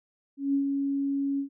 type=tone with ADSR envelope; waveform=sine; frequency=277.8 Hz; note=C#4; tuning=4 cents sharp; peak=-21 dBFS; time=0.37-1.49 s; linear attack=170 ms; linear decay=100 ms; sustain=-4 dB; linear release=100 ms; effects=none